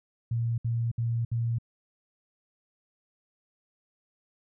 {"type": "tone bursts", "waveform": "sine", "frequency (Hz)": 116.54, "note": "A#2", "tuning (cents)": 0, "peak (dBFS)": -25, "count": 4, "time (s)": [0.31, 1.585], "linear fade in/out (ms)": 5, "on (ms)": 270, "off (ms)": 65, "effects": []}